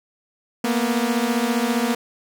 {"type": "beating tone pair", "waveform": "sawtooth", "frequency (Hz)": [229.3, 244.3], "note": ["A#3", "B3"], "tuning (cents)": [-28, -19], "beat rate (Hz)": 15, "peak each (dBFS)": -18, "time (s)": [0.64, 1.95], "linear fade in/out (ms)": 5, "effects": []}